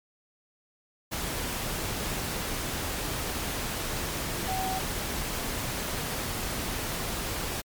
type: tone in noise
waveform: sine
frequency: 757 Hz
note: F#5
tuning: 39 cents sharp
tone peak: -30 dBFS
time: 4.47-4.8 s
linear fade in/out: 20 ms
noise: pink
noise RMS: -32 dBFS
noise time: 1.11-7.62 s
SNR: -1 dB
effects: MP3 96 kbps